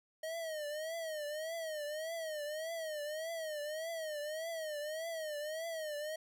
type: tone with vibrato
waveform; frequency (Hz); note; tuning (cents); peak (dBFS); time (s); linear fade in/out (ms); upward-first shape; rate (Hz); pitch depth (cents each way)
square; 626; D#5; +10; -39; 0.23-6.16; 5; triangle; 1.7; 130
effects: none